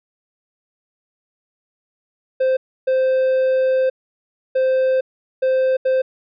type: tone bursts at uneven times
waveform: triangle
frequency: 521 Hz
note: C5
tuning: 7 cents flat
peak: -12 dBFS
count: 5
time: 2.4-2.57 / 2.87-3.9 / 4.55-5.01 / 5.42-5.77 / 5.85-6.02 s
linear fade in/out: 10 ms
effects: resampled to 11025 Hz